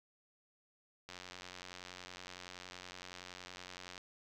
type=click train; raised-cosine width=0.2 ms; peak=-30 dBFS; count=263; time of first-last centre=1.09-3.979 s; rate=90.7 Hz; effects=none